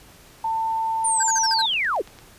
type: tone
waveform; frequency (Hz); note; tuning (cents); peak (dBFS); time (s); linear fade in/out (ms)
sine; 895; A5; +29; -21; 0.44-1.66; 5
type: linear sweep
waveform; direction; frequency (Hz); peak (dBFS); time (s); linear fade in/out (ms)
sine; down; 9320 to 300; -20; 1.04-2.02; 10
type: tone bursts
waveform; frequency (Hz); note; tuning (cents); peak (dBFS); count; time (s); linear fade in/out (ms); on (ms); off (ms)
square; 1568; G6; 0; -26; 6; 1.2-1.618; 5; 33; 44
type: click train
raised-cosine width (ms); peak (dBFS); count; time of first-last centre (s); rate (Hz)
0.2; -26; 7; 1.51-2.188; 8.85
effects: pink hiss -49 dBFS RMS until 2.38 s + resampled to 32000 Hz